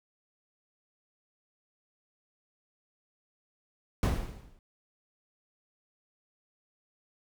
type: noise with exponential decay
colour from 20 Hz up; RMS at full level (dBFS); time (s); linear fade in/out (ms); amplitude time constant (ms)
brown; -22; 4.03-4.59; 1; 120
effects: none